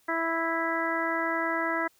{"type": "harmonic tone", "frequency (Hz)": 329.6, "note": "E4", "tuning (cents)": 0, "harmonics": [1, 2, 3, 4, 5, 6], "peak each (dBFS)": [-33, -33, -33, -33, -33, -33], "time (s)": [0.08, 1.88], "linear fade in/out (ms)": 10, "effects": ["white hiss -65 dBFS RMS until 1.99 s"]}